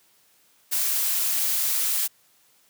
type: noise with high-pass filter sweep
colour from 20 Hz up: blue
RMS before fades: -24 dBFS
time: 0.71-2.08 s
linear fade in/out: 20 ms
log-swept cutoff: 330 to 520 Hz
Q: 0.72
effects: white hiss -61 dBFS RMS until 2.69 s + high-pass 100 Hz 12 dB/octave